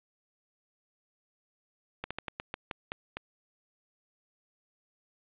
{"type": "slowing click train", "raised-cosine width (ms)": 0.3, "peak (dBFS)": -18, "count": 9, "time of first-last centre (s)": [2.04, 3.17], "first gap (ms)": 66, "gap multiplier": 1.21, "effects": ["resampled to 8000 Hz", "9-bit"]}